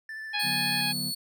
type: tone with vibrato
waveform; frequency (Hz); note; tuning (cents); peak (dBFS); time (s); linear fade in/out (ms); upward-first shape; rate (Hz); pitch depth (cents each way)
triangle; 1760; A6; 0; -34; 0.09-0.81; 2; sine; 14; 14
type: harmonic tone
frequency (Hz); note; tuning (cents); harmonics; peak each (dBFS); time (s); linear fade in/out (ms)
830.6; G#5; 0; 1 / 2 / 3 / 4 / 5 / 6; -35 / -35 / -31 / -34 / -34 / -46; 0.33-0.93; 20
type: tone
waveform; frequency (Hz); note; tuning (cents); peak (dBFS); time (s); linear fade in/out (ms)
sawtooth; 4416; C#8; -7; -27; 0.39-1.15; 10
type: chord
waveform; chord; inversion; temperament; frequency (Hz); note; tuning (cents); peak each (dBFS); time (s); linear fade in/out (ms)
triangle; B minor; first; just; 148.16 / 185.21 / 246.9; D3 / F#3 / B3; +16 / +2 / 0; -36; 0.42-1.13; 50
effects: none